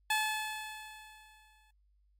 15% pulse tone with exponential decay, 863 Hz, A5, 34 cents flat, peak -21 dBFS, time 0.1-1.71 s, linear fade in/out 5 ms, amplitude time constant 350 ms, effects added 50 Hz sine -66 dBFS peak until 2.19 s + AAC 64 kbps

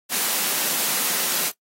white high-pass noise, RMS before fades -23 dBFS, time 0.09-1.52 s, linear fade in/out 50 ms, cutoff 160 Hz, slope 48 dB/octave, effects noise-tail reverb RT60 0.1 s tail -20 dB re dry + AAC 48 kbps

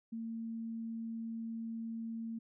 sine tone, 227.1 Hz, A#3, 45 cents flat, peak -38 dBFS, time 0.12-2.39 s, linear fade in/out 10 ms, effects none

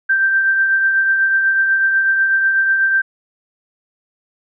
sine tone with tremolo, 1568 Hz, G6, in tune, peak -10 dBFS, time 0.09-3.02 s, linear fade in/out 10 ms, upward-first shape triangle, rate 8.1 Hz, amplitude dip 40%, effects none

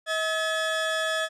30% pulse tone pair together, 640 / 1708.6 Hz, D#5 / G#6, +49 / +49 cents, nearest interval octave + perfect fourth, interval 1700 cents, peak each -25 dBFS, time 0.06-1.29 s, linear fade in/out 50 ms, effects low-pass 8000 Hz 12 dB/octave

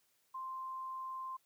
sine tone, 1046.5 Hz, C6, in tune, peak -40 dBFS, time 0.34-1.37 s, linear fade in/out 10 ms, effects white hiss -75 dBFS RMS until 1.45 s + high-pass 60 Hz 12 dB/octave

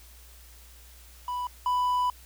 triangle tone pair in turn, 987.8 / 992.5 Hz, B5 / B5, 0 / +8 cents, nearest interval unison, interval 8 cents, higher second, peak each -27 / -21 dBFS, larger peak second, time 1.28-1.47 / 1.66-2.1 s, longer second, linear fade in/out 2 ms, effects added 60 Hz sine -50 dBFS peak until 2.25 s + white hiss -54 dBFS RMS until 2.25 s

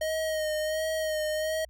square tone with vibrato, 624 Hz, D#5, 5 cents sharp, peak -28 dBFS, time 0.01-1.65 s, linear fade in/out 5 ms, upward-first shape sine, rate 1.4 Hz, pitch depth 31 cents each way, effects added 60 Hz sine -51 dBFS peak until 1.69 s

